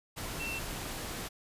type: tone in noise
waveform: sine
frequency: 2693 Hz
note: E7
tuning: 36 cents sharp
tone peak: -36 dBFS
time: 0.39-0.6 s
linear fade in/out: 20 ms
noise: pink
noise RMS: -39 dBFS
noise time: 0.16-1.29 s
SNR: 0 dB
effects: resampled to 32000 Hz